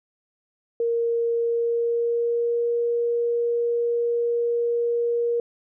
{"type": "tone with pitch glide", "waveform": "sine", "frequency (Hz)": [466.2, 472.2], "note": ["A#4", "A#4"], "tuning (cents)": [0, 22], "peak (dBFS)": -20, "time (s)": [0.8, 5.4], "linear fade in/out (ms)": 2, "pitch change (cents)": 22, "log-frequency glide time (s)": [1.36, 2.67], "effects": []}